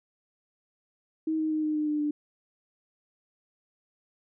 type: tone with pitch steps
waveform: sine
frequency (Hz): 316.7 / 313.2 / 309.8 / 306.4 / 303.1 / 299.8 / 296.5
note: D#4 / D#4 / D#4 / D#4 / D#4 / D4 / D4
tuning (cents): +31 / +11 / -7 / -27 / -45 / +36 / +17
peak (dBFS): -25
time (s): 1.27-2.11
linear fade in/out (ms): 5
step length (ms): 120
effects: none